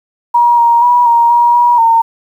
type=tone with pitch steps; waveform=sine; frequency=953 / 939 / 970 / 938 / 952 / 961 / 914 Hz; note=A#5 / A#5 / B5 / A#5 / A#5 / B5 / A#5; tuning=+38 / +12 / -31 / +11 / +36 / -48 / -34 cents; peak=-5 dBFS; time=0.34-2.02 s; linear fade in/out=10 ms; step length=240 ms; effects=7-bit